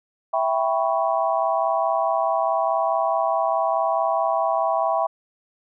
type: chord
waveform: sine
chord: C# half-diminished seventh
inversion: first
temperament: equal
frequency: 659.3 / 784 / 987.8 / 1108.7 Hz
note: E5 / G5 / B5 / C#6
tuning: 0 / 0 / 0 / 0 cents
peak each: -22 / -24 / -26 / -27 dBFS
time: 0.33-5.07 s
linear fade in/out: 10 ms
effects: none